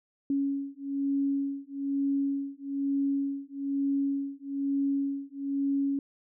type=beating tone pair; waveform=sine; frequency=277.2 / 278.3 Hz; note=C#4 / C#4; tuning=0 / +7 cents; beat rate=1.1 Hz; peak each=-30 dBFS; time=0.3-5.99 s; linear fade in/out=2 ms; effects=none